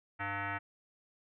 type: tone with frequency modulation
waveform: sine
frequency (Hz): 300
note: D4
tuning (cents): +37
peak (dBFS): -34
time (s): 0.19-0.59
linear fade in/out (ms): 20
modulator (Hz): 400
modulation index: 4.9
effects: none